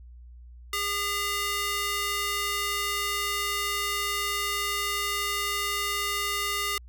square tone with high-pass filter, 405.8 Hz, G#4, 40 cents flat, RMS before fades -29 dBFS, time 0.73-6.78 s, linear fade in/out 2 ms, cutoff 1400 Hz, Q 0.75, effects added 60 Hz sine -44 dBFS peak until 6.88 s

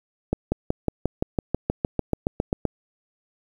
accelerating click train, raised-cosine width 2 ms, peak -8 dBFS, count 16, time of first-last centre 0.33-2.653 s, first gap 190 ms, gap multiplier 0.97, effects 8-bit

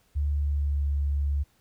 sine tone with pitch glide, 72.6 to 71.23 Hz, D2 to C#2, -19 to +48 cents, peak -23 dBFS, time 0.15-1.44 s, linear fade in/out 20 ms, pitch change -33 cents, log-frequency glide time 0.29-0.85 s, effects pink hiss -66 dBFS RMS until 1.6 s

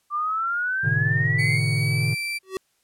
sine exponential sweep, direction up, 1172 to 2173 Hz, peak -22 dBFS, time 0.1-1.61 s, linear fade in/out 50 ms
triangle chord, A diminished, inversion none, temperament equal with one note detuned, 110 / 130.81 / 152.1 Hz, A2 / C3 / Eb3, 0 / 0 / -39 cents, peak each -23 dBFS, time 0.83-2.15 s, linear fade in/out 20 ms
35% pulse tone with pitch glide, 2239 to 2341 Hz, C#7 to D7, +17 to -6 cents, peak -24 dBFS, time 1.38-2.39 s, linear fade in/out 20 ms, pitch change +77 cents, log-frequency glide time 1.75-2.08 s
square tone with exponential growth, 379.8 Hz, F#4, 45 cents sharp, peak -23 dBFS, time 2.43-2.57 s, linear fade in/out 1 ms, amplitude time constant 30 ms
effects white hiss -68 dBFS RMS until 2.83 s + low-pass 12000 Hz 12 dB/octave

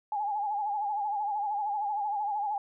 sine tone with vibrato, 828 Hz, G#5, 5 cents flat, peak -28 dBFS, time 0.12-2.58 s, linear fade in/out 2 ms, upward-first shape sine, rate 13 Hz, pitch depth 70 cents each way, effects none

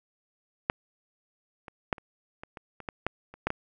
clicks, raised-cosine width 0.5 ms, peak -8 / -27 / -10 / -30 / -25 / -26 / -27 / -18 / -12 / -30 / -11 / -14 dBFS, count 12, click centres 0.699 / 1.682 / 1.928 / 1.982 / 2.435 / 2.572 / 2.803 / 2.888 / 3.066 / 3.34 / 3.47 / 3.504 s, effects none

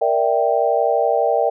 sine chord, E half-diminished seventh, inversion second, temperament equal, 466.2 / 587.3 / 659.3 / 784 Hz, Bb4 / D5 / E5 / G5, 0 / 0 / 0 / 0 cents, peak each -20 dBFS, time 0.01-1.5 s, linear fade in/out 10 ms, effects none

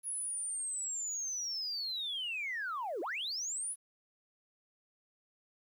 sine linear two-way sweep, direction down then up, 10548 to 311.1 to 10548 Hz, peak -34 dBFS, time 0.03-3.76 s, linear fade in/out 50 ms, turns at 3.01 s, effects tanh soft clip ceiling -31 dBFS + 11-bit

